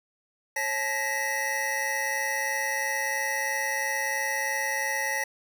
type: tone cluster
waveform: square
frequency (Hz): 546 / 865 / 1883 / 2006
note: C#5 / A5 / A#6 / B6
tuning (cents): -26 / -30 / +17 / +26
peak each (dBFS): -37 / -34 / -30 / -33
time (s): 0.56-5.24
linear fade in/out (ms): 5
effects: none